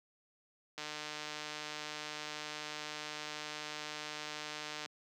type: click train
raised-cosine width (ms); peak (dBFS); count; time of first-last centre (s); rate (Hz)
0.2; -24; 617; 0.78-4.859; 151
effects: high-pass 200 Hz 12 dB/octave